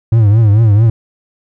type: tone with vibrato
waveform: triangle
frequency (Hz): 107.9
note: A2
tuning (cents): -33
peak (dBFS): -3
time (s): 0.12-0.9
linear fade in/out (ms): 5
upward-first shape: triangle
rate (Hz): 4.5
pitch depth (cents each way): 150
effects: none